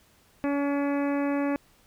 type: harmonic tone with a mistuned harmonic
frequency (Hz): 283.4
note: C#4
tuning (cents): +38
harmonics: 1 / 2 / 3 / 4 / 5 / 6 / 7 / 8 / 9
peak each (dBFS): -25 / -31 / -37 / -39 / -44 / -41 / -45 / -46 / -46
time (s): 0.44-1.56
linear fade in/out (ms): 0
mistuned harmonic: 7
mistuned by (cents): +19
effects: pink hiss -61 dBFS RMS until 1.86 s